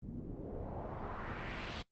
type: noise with low-pass filter sweep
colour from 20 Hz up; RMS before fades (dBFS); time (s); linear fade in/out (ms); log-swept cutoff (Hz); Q
pink; -43; 0.02-1.83; 20; 210 to 3900; 1.7
effects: noise-tail reverb RT60 0.1 s tail -19 dB re dry + Opus 24 kbps